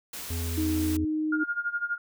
white noise, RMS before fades -38 dBFS, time 0.13-0.97 s, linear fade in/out 5 ms
harmonic tone, 83.8 Hz, E2, 29 cents sharp, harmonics 1 / 3 / 5, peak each -29 / -39 / -43 dBFS, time 0.3-1.05 s, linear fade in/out 5 ms
sine tone with pitch glide, 312 to 309.7 Hz, D#4 to D#4, +5 to -8 cents, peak -25 dBFS, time 0.57-1.44 s, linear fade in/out 10 ms, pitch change -13 cents, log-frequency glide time 0.75-1.07 s
sine tone with tremolo, 1417 Hz, F6, 25 cents sharp, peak -24 dBFS, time 1.32-1.98 s, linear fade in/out 5 ms, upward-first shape sine, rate 12 Hz, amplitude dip 85%
effects none

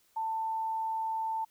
sine tone, 890 Hz, A5, 20 cents sharp, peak -30 dBFS, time 0.16-1.45 s, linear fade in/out 10 ms, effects white hiss -68 dBFS RMS until 1.5 s

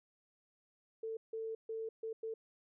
sine tone bursts at uneven times, 446.3 Hz, A4, 25 cents sharp, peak -38 dBFS, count 5, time 1.03-1.17 / 1.33-1.55 / 1.69-1.89 / 2.03-2.13 / 2.23-2.34 s, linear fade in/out 5 ms, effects none

